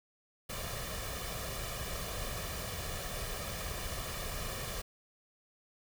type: noise with comb filter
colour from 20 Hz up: pink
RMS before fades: -39 dBFS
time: 0.49-4.82 s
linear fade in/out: 10 ms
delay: 1.7 ms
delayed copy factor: +0.6
effects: none